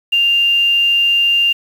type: tone with quantisation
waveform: sine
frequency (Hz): 2794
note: F7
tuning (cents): 0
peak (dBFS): -10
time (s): 0.12-1.53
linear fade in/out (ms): 10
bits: 6
effects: none